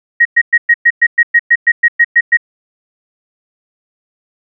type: tone bursts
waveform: sine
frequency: 1886 Hz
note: A#6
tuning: 20 cents sharp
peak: -4 dBFS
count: 14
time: 0.2-2.372 s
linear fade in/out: 10 ms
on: 53 ms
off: 110 ms
effects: none